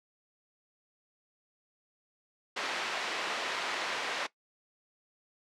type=band-pass noise; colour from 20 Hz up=white; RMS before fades=-35 dBFS; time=2.56-4.27 s; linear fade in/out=10 ms; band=400 to 2800 Hz; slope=12 dB/octave; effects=noise-tail reverb RT60 0.1 s tail -18 dB re dry + low-pass 8000 Hz 12 dB/octave